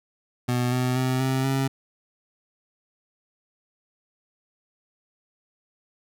25% pulse tone with pitch steps, 123.5 / 126.24 / 129.04 / 131.91 / 134.83 Hz, B2 / B2 / C3 / C3 / C#3, 0 / +38 / -24 / +14 / -48 cents, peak -18 dBFS, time 0.48-1.68 s, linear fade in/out 10 ms, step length 240 ms, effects none

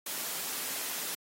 white noise, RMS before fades -36 dBFS, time 0.06-1.15 s, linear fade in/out 5 ms, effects high-pass 200 Hz 12 dB/octave + AAC 48 kbps

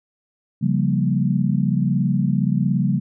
sine chord, G half-diminished seventh, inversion second, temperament equal, 138.59 / 174.61 / 196 / 233.1 Hz, Db3 / F3 / G3 / Bb3, 0 / 0 / 0 / 0 cents, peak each -21 / -22 / -21 / -25 dBFS, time 0.61-3 s, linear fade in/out 20 ms, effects none

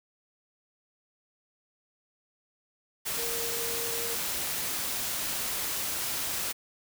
sine tone in noise, 465.6 Hz, A#4, 2 cents flat, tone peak -37 dBFS, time 3.17-4.16 s, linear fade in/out 20 ms, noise white, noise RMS -32 dBFS, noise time 3.05-6.53 s, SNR -8 dB, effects none

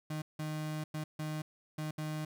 35% pulse tone bursts at uneven times, 154.2 Hz, D#3, 15 cents flat, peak -34 dBFS, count 6, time 0.1-0.22 / 0.39-0.84 / 0.94-1.04 / 1.19-1.42 / 1.78-1.91 / 1.98-2.25 s, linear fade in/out 5 ms, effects none

